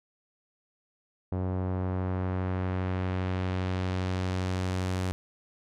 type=tone with low-pass filter sweep; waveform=sawtooth; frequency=92.5 Hz; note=F#2; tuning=in tune; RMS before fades=-30 dBFS; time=1.32-5.12 s; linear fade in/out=0 ms; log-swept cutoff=760 to 10000 Hz; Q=0.82; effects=none